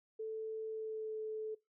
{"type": "tone with pitch glide", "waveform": "sine", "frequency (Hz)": [440, 434.7], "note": ["A4", "A4"], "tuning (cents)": [0, -21], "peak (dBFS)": -38, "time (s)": [0.19, 1.55], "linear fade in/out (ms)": 10, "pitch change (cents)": -21, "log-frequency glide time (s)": [0.69, 1.19], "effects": ["noise-tail reverb RT60 0.2 s tail -21 dB re dry"]}